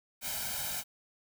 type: noise with comb filter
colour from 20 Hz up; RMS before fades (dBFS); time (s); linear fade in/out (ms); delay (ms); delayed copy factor
white; -36; 0.21-0.84; 50; 1.3; +0.85
effects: none